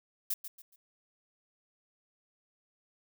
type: noise with echo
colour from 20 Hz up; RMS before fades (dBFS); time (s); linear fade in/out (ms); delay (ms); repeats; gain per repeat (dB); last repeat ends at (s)
violet; -32; 0.3-0.34; 5; 140; 3; -10; 0.76
effects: none